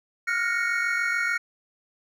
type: chord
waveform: triangle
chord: Gb major seventh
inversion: third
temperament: equal with one note detuned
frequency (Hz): 1396.9 / 1443.7 / 1864.7 / 2217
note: F6 / Gb6 / Bb6 / Db7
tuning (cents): 0 / -43 / 0 / 0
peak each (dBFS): -27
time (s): 0.27-1.38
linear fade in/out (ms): 10
effects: none